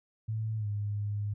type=tone with pitch glide; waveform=sine; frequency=110 to 103.23 Hz; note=A2 to G#2; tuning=0 to -10 cents; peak=-30 dBFS; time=0.28-1.34 s; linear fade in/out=10 ms; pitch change=-110 cents; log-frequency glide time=0.57-0.67 s; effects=none